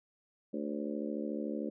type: harmonic tone with a mistuned harmonic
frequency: 73.5 Hz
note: D2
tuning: 2 cents sharp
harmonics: 3 / 4 / 5 / 6 / 7 / 8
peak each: -38 / -39 / -42 / -47 / -43 / -46 dBFS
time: 0.53-1.7 s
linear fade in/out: 10 ms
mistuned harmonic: 8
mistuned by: -56 cents
effects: none